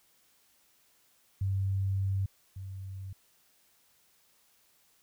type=tone pair in turn; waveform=sine; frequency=97 / 96 Hz; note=G2 / G2; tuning=-18 / -36 cents; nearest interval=unison; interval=18 cents; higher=first; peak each=-27 / -38 dBFS; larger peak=first; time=1.41-2.26 / 2.56-3.13 s; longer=first; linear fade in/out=5 ms; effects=white hiss -67 dBFS RMS until 5.02 s